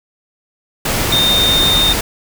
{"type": "tone in noise", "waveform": "sine", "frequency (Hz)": 3651, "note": "A#7", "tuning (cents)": -37, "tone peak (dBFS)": -11, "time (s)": [1.12, 1.93], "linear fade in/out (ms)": 5, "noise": "pink", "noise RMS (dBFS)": -17, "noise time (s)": [0.85, 2.01], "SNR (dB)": 3, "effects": []}